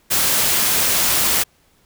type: noise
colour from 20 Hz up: white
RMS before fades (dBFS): -17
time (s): 0.1-1.44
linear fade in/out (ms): 20
effects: pink hiss -58 dBFS RMS until 1.85 s